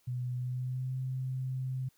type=tone with pitch glide; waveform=sine; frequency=124.5 to 129.94 Hz; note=B2 to C3; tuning=+14 to -12 cents; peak=-32 dBFS; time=0.07-1.89 s; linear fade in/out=10 ms; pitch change=+74 cents; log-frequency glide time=0.37-0.95 s; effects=white hiss -70 dBFS RMS until 1.97 s